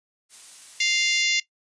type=noise; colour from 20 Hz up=blue; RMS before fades=-42 dBFS; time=0.29-1.25 s; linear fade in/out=50 ms
type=harmonic tone; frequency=698.5 Hz; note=F5; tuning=in tune; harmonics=3 / 4 / 5 / 6 / 7 / 8 / 9 / 10; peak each=-24 / -26 / -28 / -30 / -31 / -32 / -33 / -34 dBFS; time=0.8-1.4 s; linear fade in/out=5 ms
effects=noise-tail reverb RT60 0.1 s tail -17 dB re dry + resampled to 22050 Hz